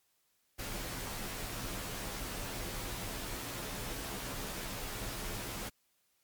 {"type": "noise with comb filter", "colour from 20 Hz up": "pink", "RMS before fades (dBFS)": -40, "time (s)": [0.58, 5.7], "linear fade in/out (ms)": 20, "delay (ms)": 13, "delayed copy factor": -0.65, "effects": ["white hiss -75 dBFS RMS until 6.23 s", "MP3 96 kbps"]}